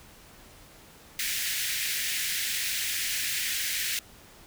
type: high-pass noise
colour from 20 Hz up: pink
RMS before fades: -30 dBFS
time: 1.19-3.99 s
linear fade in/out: 2 ms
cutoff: 1700 Hz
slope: 48 dB/octave
effects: pink hiss -52 dBFS RMS until 4.46 s